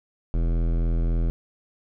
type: tone with hard clipping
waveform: sine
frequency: 41.79 Hz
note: E1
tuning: 24 cents sharp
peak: -22 dBFS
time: 0.34-1.3 s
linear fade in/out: 0 ms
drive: 17 dB
effects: none